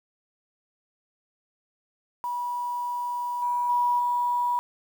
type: tone with level steps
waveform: sine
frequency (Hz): 971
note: B5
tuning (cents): -30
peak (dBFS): -27 / -23 / -20 / -22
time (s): 2.24-4.59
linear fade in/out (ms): 0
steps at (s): 3.42 / 3.69 / 3.99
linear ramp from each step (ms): 5
effects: 8-bit